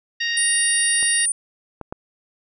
harmonic tone, 932.3 Hz, A#5, in tune, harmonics 2 / 3 / 4 / 5 / 6, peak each -23 / -27 / -29 / -31 / -33 dBFS, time 0.2-1.26 s, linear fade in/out 10 ms
sine tone, 9320 Hz, D9, 14 cents flat, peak -18 dBFS, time 0.37-1.32 s, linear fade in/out 2 ms
clicks, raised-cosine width 1 ms, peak -23 / -18 / -15 dBFS, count 3, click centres 1.028 / 1.813 / 1.925 s
effects none

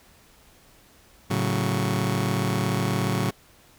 sawtooth chord, F# minor, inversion first, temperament just, 111 / 138.75 / 185 Hz, A2 / C#3 / F#3, +16 / +2 / 0 cents, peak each -23 dBFS, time 1.3-3.31 s, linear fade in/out 10 ms, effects pink hiss -55 dBFS RMS until 3.78 s

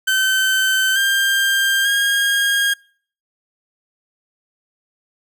30% pulse tone with pitch steps, 1538 / 1591 / 1625 Hz, G6 / G6 / G#6, -33 / +25 / -38 cents, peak -12 dBFS, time 0.07-2.74 s, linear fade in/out 10 ms, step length 890 ms, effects noise-tail reverb RT60 0.5 s tail -26 dB re dry

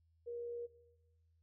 sine tone with amplitude modulation, 475 Hz, A#4, 33 cents sharp, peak -40 dBFS, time 0.26-0.67 s, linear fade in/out 20 ms, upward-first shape sine, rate 69.4 Hz, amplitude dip 25%, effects noise-tail reverb RT60 1.0 s tail -18 dB re dry + added 82 Hz sine -70 dBFS peak until 1.42 s

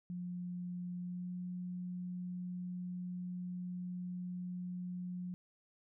sine tone with pitch glide, 177.9 to 179.66 Hz, F3 to F3, +32 to +49 cents, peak -39 dBFS, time 0.1-5.34 s, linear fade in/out 0 ms, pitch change +17 cents, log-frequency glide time 1.01-1.32 s, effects none

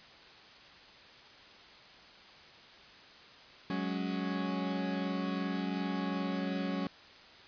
40% pulse chord, F# suspended second, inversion none, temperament equal, 185 / 207.7 / 277.2 Hz, F#3 / G#3 / C#4, 0 / 0 / 0 cents, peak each -35 / -38 / -36 dBFS, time 3.7-6.87 s, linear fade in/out 2 ms, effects white hiss -54 dBFS RMS until 7.47 s + resampled to 11025 Hz

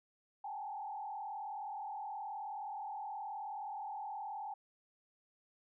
sine tone with frequency modulation, 828 Hz, G#5, 5 cents flat, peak -40 dBFS, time 0.44-4.54 s, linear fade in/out 5 ms, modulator 39 Hz, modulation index 1.4, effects none

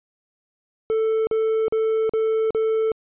triangle tone bursts, 442 Hz, A4, 8 cents sharp, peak -16 dBFS, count 5, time 0.9-2.918 s, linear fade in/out 0 ms, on 370 ms, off 42 ms, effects resampled to 8000 Hz

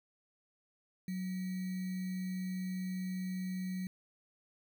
sine tone with sample-and-hold, 185 Hz, F#3, in tune, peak -35 dBFS, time 1.08-3.87 s, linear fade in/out 2 ms, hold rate 2100 Hz, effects none

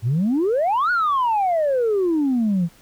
sine exponential two-way sweep, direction up then down, 105.7 to 1480 to 162.8 Hz, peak -15 dBFS, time 0.02-2.69 s, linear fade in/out 50 ms, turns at 0.91 s, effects tanh soft clip ceiling -14 dBFS + pink hiss -52 dBFS RMS until 2.81 s

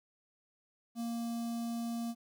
square tone with notch filter, 233.1 Hz, A#3, in tune, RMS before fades -37 dBFS, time 0.95-2.15 s, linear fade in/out 50 ms, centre 1900 Hz, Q 0.52, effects 12-bit

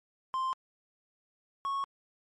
triangle tone pair in turn, 1046.5 / 1102.2 Hz, C6 / C#6, 0 / -10 cents, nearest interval minor second, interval 90 cents, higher second, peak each -27 / -28 dBFS, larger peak first, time 0.34-0.53 / 1.65-1.84 s, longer neither, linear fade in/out 0 ms, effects MP3 48 kbps

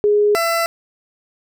sine / 20% pulse tone pair in turn, 415.3 / 670.5 Hz, G#4 / E5, 0 / +29 cents, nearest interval minor sixth, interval 829 cents, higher second, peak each -11 dBFS, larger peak neither, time 0.04-0.35 / 0.35-0.66 s, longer neither, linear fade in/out 0 ms, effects none

